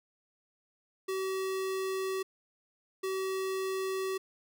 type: tone pair in turn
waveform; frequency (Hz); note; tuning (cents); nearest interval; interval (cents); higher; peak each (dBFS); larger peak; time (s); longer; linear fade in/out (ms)
square; 381 / 381; G4 / G4; -49 / -49; unison; 0; neither; -32 / -32; neither; 1.08-2.23 / 3.03-4.18; neither; 10
effects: none